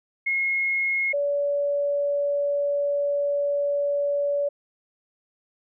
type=tone pair in turn; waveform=sine; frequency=2160 / 572.1 Hz; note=C#7 / D5; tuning=-45 / -45 cents; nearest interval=octave + major seventh; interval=2300 cents; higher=first; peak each=-21 dBFS; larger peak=neither; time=0.26-1.13 / 1.13-4.49 s; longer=second; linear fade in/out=10 ms; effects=none